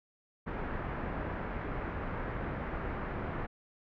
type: low-pass noise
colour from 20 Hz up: pink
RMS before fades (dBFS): -37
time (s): 0.46-3.47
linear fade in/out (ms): 20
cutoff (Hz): 1900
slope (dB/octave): 24
effects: none